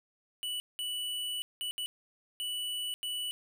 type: tone bursts at uneven times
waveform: square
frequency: 2960 Hz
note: F#7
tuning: in tune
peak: -34 dBFS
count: 6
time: 0.43-0.6 / 0.79-1.42 / 1.61-1.71 / 1.78-1.86 / 2.4-2.94 / 3.03-3.31 s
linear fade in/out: 0 ms
effects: none